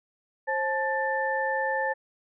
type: tone cluster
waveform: sine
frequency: 532 / 866 / 1775 Hz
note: C5 / A5 / A6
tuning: +29 / -28 / +15 cents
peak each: -29 dBFS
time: 0.47-1.94 s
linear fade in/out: 20 ms
effects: none